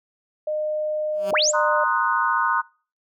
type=tone with pitch glide; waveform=sine; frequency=611 to 603.6 Hz; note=D#5 to D5; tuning=-32 to +47 cents; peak=-22 dBFS; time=0.47-1.84 s; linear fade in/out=5 ms; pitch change=-21 cents; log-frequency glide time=1.36-1.61 s
type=tone with exponential growth; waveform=10% pulse; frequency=193.3 Hz; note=G3; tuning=24 cents flat; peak=-19 dBFS; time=1.12-1.31 s; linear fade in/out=5 ms; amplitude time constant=40 ms
type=linear sweep; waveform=sine; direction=up; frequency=58.27 to 7902 Hz; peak=-17 dBFS; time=1.32-1.52 s; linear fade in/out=20 ms
type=chord; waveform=sine; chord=C half-diminished seventh; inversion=third; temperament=equal; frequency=932.3 / 1046.5 / 1244.5 / 1480 Hz; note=Bb5 / C6 / Eb6 / Gb6; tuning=0 / 0 / 0 / 0 cents; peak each=-24 dBFS; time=1.53-2.62 s; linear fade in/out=20 ms
effects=noise-tail reverb RT60 0.4 s tail -25 dB re dry